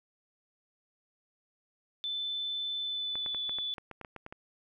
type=tone with pitch glide; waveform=sine; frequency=3520 to 3470 Hz; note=A7 to A7; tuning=0 to -25 cents; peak=-32 dBFS; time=2.04-3.74 s; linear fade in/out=0 ms; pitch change=-25 cents; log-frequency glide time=2.8-3.39 s
type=clicks; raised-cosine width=0.5 ms; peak=-28 dBFS; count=12; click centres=3.155 / 3.262 / 3.347 / 3.494 / 3.586 / 3.782 / 3.913 / 4.013 / 4.048 / 4.163 / 4.264 / 4.325 s
effects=none